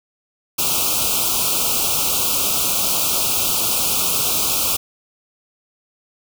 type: band-stop noise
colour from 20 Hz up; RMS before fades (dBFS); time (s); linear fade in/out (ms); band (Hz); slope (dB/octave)
white; -19; 0.58-4.77; 10; 1400 to 2400; 96
effects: none